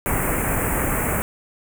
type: band-stop noise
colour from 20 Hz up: pink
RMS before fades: -22 dBFS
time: 0.06-1.22 s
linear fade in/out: 0 ms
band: 2400 to 7800 Hz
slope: 48 dB/octave
effects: none